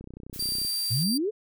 click train, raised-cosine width 3 ms, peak -29 dBFS, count 21, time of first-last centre 0.01-0.649 s, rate 31.3 Hz
blue noise, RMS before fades -41 dBFS, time 0.33-1.04 s, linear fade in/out 10 ms
sawtooth tone, 4699 Hz, D8, in tune, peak -24 dBFS, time 0.39-1.18 s, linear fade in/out 10 ms
sine exponential sweep, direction up, 106.5 to 459 Hz, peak -24 dBFS, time 0.9-1.31 s, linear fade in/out 20 ms
effects none

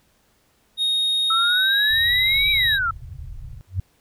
triangle tone with pitch glide, 3729 to 3834 Hz, A#7 to A#7, 0 to +48 cents, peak -17 dBFS, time 0.77-2.79 s, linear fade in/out 50 ms, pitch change +48 cents, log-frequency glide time 1.44-1.76 s
sine exponential two-way sweep, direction up then down, 1301 to 2349 to 1301 Hz, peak -19 dBFS, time 1.3-2.91 s, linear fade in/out 5 ms, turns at 2.51 s
pink low-pass noise, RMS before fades -35 dBFS, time 1.9-3.61 s, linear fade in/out 0 ms, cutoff 140 Hz, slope 96 dB/octave
sine tone with exponential growth, 93.1 Hz, F#2, 11 cents sharp, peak -17 dBFS, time 3.67-3.8 s, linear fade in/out 5 ms, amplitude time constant 27 ms
effects pink hiss -62 dBFS RMS until 4 s

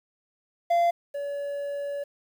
triangle tone pair in turn, 688 / 568.8 Hz, F5 / C#5, -26 / +45 cents, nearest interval minor third, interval 329 cents, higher first, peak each -17 / -27 dBFS, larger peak first, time 0.7-0.91 / 1.14-2.04 s, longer second, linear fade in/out 10 ms, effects 9-bit

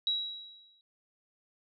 sine tone with exponential decay, 3873 Hz, B7, 35 cents flat, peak -25 dBFS, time 0.07-0.81 s, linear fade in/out 1 ms, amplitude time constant 160 ms, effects none

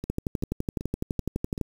two click trains, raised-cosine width 3 ms, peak -21 / -14 dBFS, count 5 / 19, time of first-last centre 0.04-1.578 / 0.1-1.613 s, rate 2.6 / 11.9 Hz, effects 7-bit

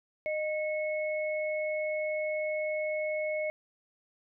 sine tone pair together, 615 / 2192 Hz, D#5 / C#7, -20 / -20 cents, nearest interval octave + minor seventh, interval 2200 cents, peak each -30 / -36 dBFS, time 0.26-3.5 s, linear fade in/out 0 ms, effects none

